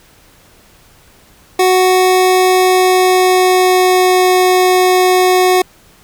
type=tone with pitch glide; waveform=25% pulse; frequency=370 to 367.4 Hz; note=F#4 to F#4; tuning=0 to -12 cents; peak=-4 dBFS; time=1.59-5.62 s; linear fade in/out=5 ms; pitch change=-12 cents; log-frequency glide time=2.51-4.29 s; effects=pink hiss -46 dBFS RMS until 6.03 s